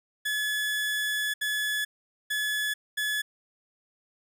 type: tone bursts at uneven times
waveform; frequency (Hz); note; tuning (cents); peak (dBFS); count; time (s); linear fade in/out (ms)
30% pulse; 1710; A6; -50; -24; 4; 0.25-1.34 / 1.41-1.85 / 2.3-2.74 / 2.97-3.22; 10
effects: none